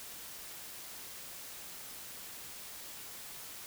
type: silence
effects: white hiss -47 dBFS RMS until 3.66 s